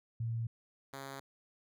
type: tone pair in turn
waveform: sine / 5% pulse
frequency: 114.9 / 136.64 Hz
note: A#2 / C#3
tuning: -25 / -25 cents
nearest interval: minor third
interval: 300 cents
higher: second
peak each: -33 / -32 dBFS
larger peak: second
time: 0.2-0.47 / 0.93-1.2 s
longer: neither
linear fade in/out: 5 ms
effects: none